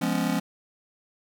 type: chord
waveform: square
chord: C# dominant seventh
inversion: first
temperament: just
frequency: 173.24 / 207.9 / 249.5 / 277.2 Hz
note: E#3 / G#3 / B3 / C#4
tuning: -14 / +2 / +18 / 0 cents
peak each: -30 dBFS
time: 0.01-0.4 s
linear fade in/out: 10 ms
effects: none